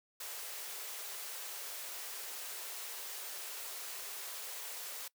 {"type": "high-pass noise", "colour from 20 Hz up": "white", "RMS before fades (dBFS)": -44, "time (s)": [0.2, 5.08], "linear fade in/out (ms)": 5, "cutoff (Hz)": 370, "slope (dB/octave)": 96, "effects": ["noise-tail reverb RT60 0.1 s tail -22 dB re dry"]}